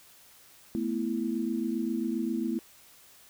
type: chord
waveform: sine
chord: A suspended second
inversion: none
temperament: just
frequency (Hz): 220 / 247.5 / 330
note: A3 / B3 / E4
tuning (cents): 0 / +4 / +2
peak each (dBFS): -32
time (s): 0.75-2.59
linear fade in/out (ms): 0
effects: white hiss -56 dBFS RMS until 3.29 s